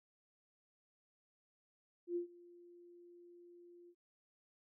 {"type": "tone with ADSR envelope", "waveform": "sine", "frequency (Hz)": 348.6, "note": "F4", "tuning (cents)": -3, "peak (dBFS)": -34, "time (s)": [2.07, 3.95], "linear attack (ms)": 89, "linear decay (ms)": 110, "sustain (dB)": -23, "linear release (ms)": 60, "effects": []}